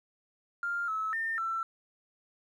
triangle tone with pitch steps, 1398 / 1298 / 1810 / 1339 Hz, F6 / E6 / A6 / E6, +1 / -27 / +48 / +27 cents, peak -26 dBFS, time 0.63-1.63 s, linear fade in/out 2 ms, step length 250 ms, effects tanh soft clip ceiling -28 dBFS

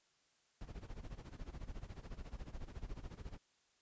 brown noise with tremolo, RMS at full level -45 dBFS, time 0.61-3.38 s, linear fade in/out 0 ms, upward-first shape sine, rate 14 Hz, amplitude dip 85%, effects white hiss -75 dBFS RMS until 3.81 s + resampled to 16000 Hz

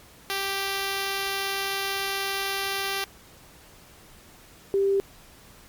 5% pulse / sine tone pair in turn, 392.1 / 393.8 Hz, G4 / G4, 0 / +8 cents, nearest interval unison, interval 8 cents, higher second, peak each -15 / -19 dBFS, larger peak first, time 0.3-3.04 / 4.74-5 s, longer first, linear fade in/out 0 ms, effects pink hiss -51 dBFS RMS until 5.68 s + MP3 96 kbps

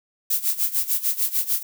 violet noise with tremolo, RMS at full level -20 dBFS, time 0.3-1.63 s, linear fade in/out 5 ms, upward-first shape sine, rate 6.7 Hz, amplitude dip 85%, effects none

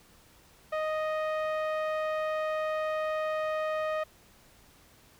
sawtooth tone with low-pass filter, 622.3 Hz, D#5, in tune, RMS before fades -31 dBFS, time 0.72-4.04 s, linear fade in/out 10 ms, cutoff 1900 Hz, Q 0.87, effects pink hiss -59 dBFS RMS until 5.19 s

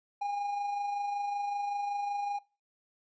triangle tone with amplitude modulation, 813 Hz, G#5, 37 cents flat, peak -27 dBFS, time 0.21-2.39 s, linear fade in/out 10 ms, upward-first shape sine, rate 25.3 Hz, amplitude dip 35%, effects noise-tail reverb RT60 0.3 s tail -21 dB re dry + resampled to 16000 Hz

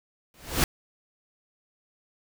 pink noise with exponential growth, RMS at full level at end -19 dBFS, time 0.34-0.64 s, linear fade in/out 1 ms, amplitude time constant 64 ms, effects none

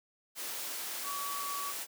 sine tone in noise, 1135 Hz, C#6, 41 cents sharp, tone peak -37 dBFS, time 1.03-1.74 s, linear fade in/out 50 ms, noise white, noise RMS -39 dBFS, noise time 0.35-1.87 s, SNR -1 dB, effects high-pass 300 Hz 12 dB/octave

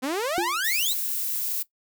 sawtooth exponential sweep, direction up, 246.9 to 4186 Hz, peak -21 dBFS, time 0.02-0.94 s, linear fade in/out 20 ms
sine tone with exponential decay, 347.9 Hz, F4, 7 cents flat, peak -20 dBFS, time 0.38-0.62 s, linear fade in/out 0 ms, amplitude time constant 51 ms
violet noise, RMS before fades -28 dBFS, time 0.64-1.63 s, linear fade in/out 10 ms
effects noise-tail reverb RT60 0.1 s tail -17 dB re dry

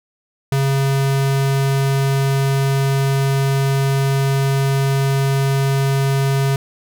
square tone, 136.7 Hz, C#3, 24 cents flat, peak -15 dBFS, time 0.52-6.56 s, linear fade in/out 2 ms, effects none

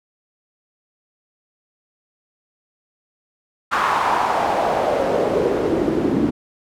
pink noise with band-pass filter sweep, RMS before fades -19 dBFS, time 3.71-6.31 s, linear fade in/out 20 ms, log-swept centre 1200 to 270 Hz, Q 3.1, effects none

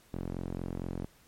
sawtooth tone with band-pass filter, 44.3 Hz, F1, 25 cents sharp, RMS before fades -37 dBFS, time 0.13-1.06 s, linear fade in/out 10 ms, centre 250 Hz, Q 0.78, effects pink hiss -62 dBFS RMS until 1.27 s + MP3 64 kbps

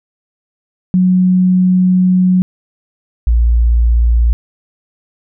sine tone pair in turn, 183.5 / 58.13 Hz, F#3 / A#1, -14 / -4 cents, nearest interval octave + minor sixth, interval 1990 cents, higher first, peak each -7 dBFS, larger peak neither, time 0.94-2.42 / 3.27-4.33 s, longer first, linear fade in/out 0 ms, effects none

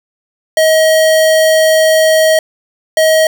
square tone pair in turn, 634 / 634 Hz, D#5 / D#5, +32 / +32 cents, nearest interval unison, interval 0 cents, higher neither, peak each -7 dBFS, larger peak neither, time 0.57-2.39 / 2.97-3.27 s, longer first, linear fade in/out 2 ms, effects none

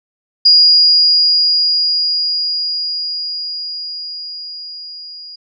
sine tone with level ramp, 4867 Hz, D#8, 39 cents flat, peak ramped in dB -4 to -30 dBFS, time 0.45-5.36 s, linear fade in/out 10 ms, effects none

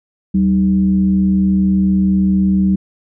sine tone with frequency modulation, 191.8 Hz, G3, 37 cents flat, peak -10 dBFS, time 0.34-2.76 s, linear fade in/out 10 ms, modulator 117 Hz, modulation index 0.45, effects none

